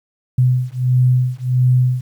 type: beating tone pair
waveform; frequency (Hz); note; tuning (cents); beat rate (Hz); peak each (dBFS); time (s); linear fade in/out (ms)
sine; 125.6 / 127.1; B2 / C3; +30 / -50; 1.5; -15; 0.38-2.01; 5
effects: 8-bit